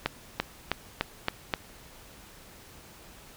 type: accelerating click train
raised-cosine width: 0.3 ms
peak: -9 dBFS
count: 6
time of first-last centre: 0.06-1.538 s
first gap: 340 ms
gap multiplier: 0.93
effects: pink hiss -51 dBFS RMS until 3.36 s